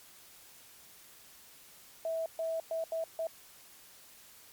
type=tone bursts at uneven times; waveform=sine; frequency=652 Hz; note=E5; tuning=19 cents flat; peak=-31 dBFS; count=5; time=2.05-2.26 / 2.39-2.6 / 2.71-2.84 / 2.92-3.04 / 3.19-3.27 s; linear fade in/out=2 ms; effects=white hiss -56 dBFS RMS until 4.52 s + MP3 96 kbps